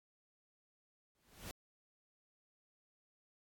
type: noise with exponential growth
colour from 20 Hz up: pink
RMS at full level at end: -44 dBFS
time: 1.15-1.51 s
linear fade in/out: 0 ms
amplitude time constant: 78 ms
effects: AAC 64 kbps